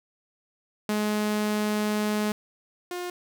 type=tone pair in turn; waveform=sawtooth; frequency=211 / 356.2 Hz; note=G#3 / F4; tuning=+28 / +34 cents; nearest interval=major sixth; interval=906 cents; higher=second; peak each=-20 / -27 dBFS; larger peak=first; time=0.89-2.32 / 2.91-3.1 s; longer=first; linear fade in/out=2 ms; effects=none